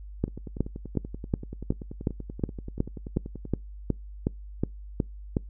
two click trains, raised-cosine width 3 ms, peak -11 / -24 dBFS, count 15 / 34, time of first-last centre 0.24-5.368 / 0.28-3.453 s, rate 2.73 / 10.4 Hz, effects noise-tail reverb RT60 0.2 s tail -26 dB re dry + added 50 Hz sine -39 dBFS peak until 5.49 s

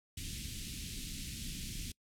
pink band-stop noise, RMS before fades -42 dBFS, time 0.17-1.92 s, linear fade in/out 5 ms, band 260 to 2600 Hz, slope 24 dB/octave, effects noise-tail reverb RT60 0.1 s tail -24 dB re dry + low-pass 12000 Hz 12 dB/octave

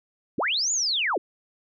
sine linear two-way sweep, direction up then down, 126.6 to 7080 to 258.6 Hz, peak -22 dBFS, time 0.38-1.18 s, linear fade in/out 5 ms, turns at 0.72 s, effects none

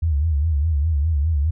sine tone with vibrato, 76.3 Hz, D#2, 33 cents flat, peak -16 dBFS, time 0.02-1.51 s, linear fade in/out 10 ms, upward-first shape sine, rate 4.9 Hz, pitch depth 150 cents each way, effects none

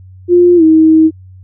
sine tone with pitch glide, 352.5 to 317.7 Hz, F4 to D#4, +16 to +36 cents, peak -3 dBFS, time 0.28-1.11 s, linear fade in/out 50 ms, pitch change -180 cents, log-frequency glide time 0.56-0.63 s, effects added 93 Hz sine -33 dBFS peak until 1.43 s

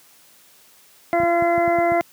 harmonic tone, 342 Hz, F4, 36 cents flat, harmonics 1 / 2 / 3 / 4 / 5 / 6, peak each -22 / -17 / -31 / -30 / -37 / -27 dBFS, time 1.13-2.01 s, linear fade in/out 0 ms
clicks, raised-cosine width 5 ms, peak -18 dBFS, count 7, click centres 1.2 / 1.234 / 1.423 / 1.579 / 1.678 / 1.786 / 1.919 s
effects white hiss -52 dBFS RMS until 2.12 s + high-pass 100 Hz 12 dB/octave

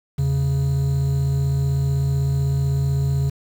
triangle tone pair together, 82 / 137.91 Hz, E2 / C#3, -9 / -9 cents, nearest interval major sixth, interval 900 cents, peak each -23 / -16 dBFS, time 0.18-3.3 s, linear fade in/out 10 ms, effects 7-bit

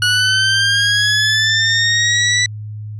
20% pulse linear sweep, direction up, 1457 to 1975.5 Hz, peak -7 dBFS, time 0.02-2.46 s, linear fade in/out 2 ms, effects added 106 Hz sine -25 dBFS peak until 2.99 s + resampled to 22050 Hz

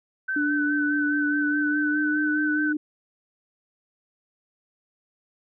sine tone with vibrato, 1517 Hz, F#6, 43 cents sharp, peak -24 dBFS, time 0.28-2.73 s, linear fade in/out 10 ms, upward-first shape sine, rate 4.8 Hz, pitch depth 36 cents each way
sine tone with pitch glide, 293.7 to 301.6 Hz, D4 to D4, 0 to +46 cents, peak -23 dBFS, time 0.36-2.77 s, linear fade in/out 5 ms, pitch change +46 cents, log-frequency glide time 1.36-2.23 s
effects none

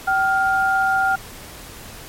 sine tone pair together, 770 / 1407.3 Hz, G5 / F6, -31 / +13 cents, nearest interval minor seventh, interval 1044 cents, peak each -18 / -18 dBFS, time 0.07-1.16 s, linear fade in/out 10 ms, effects pink hiss -38 dBFS RMS until 2.08 s + MP3 64 kbps

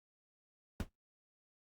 brown noise with exponential decay, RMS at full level -29 dBFS, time 0.8-0.89 s, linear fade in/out 1 ms, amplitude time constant 18 ms, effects noise-tail reverb RT60 0.2 s tail -26 dB re dry + Opus 48 kbps

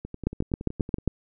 two click trains, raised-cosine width 3 ms, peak -22 / -10 dBFS, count 12 / 7, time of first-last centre 0.05-1.078 / 0.27-1.076 s, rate 10.7 / 7.44 Hz, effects none

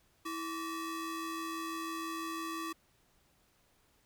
40% pulse ring-modulated tone, 740 Hz, F#5, in tune, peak -33 dBFS, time 0.25-2.73 s, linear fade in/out 10 ms, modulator 413 Hz, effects pink hiss -70 dBFS RMS until 4.05 s

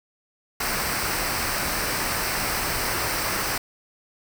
pink noise with comb filter, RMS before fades -26 dBFS, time 0.6-3.58 s, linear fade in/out 5 ms, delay 0.29 ms, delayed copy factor -0.55, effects none

